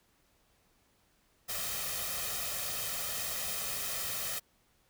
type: noise with comb filter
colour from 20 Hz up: white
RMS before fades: -36 dBFS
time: 1.48-4.4 s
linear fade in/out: 20 ms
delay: 1.6 ms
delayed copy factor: +0.65
effects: pink hiss -70 dBFS RMS until 4.89 s